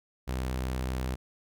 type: tone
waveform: sawtooth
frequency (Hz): 63.9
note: C2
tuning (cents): -40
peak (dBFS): -26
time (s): 0.27-1.16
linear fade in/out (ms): 20
effects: none